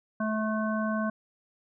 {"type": "harmonic tone", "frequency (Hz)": 217, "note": "A3", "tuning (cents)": -24, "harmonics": [1, 3, 5, 7], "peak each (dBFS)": [-28, -33, -35, -36], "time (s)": [0.2, 1.1], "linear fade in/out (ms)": 5, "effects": []}